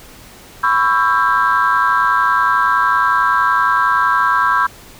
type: chord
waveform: sine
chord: C# half-diminished seventh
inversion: third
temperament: just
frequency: 997.9 / 1108.7 / 1330.5 / 1596.6 Hz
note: B5 / C#6 / E6 / G6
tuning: +18 / 0 / +16 / +31 cents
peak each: -16 dBFS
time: 0.63-4.67 s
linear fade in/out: 10 ms
effects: tanh soft clip ceiling -4 dBFS + pink hiss -40 dBFS RMS until 4.99 s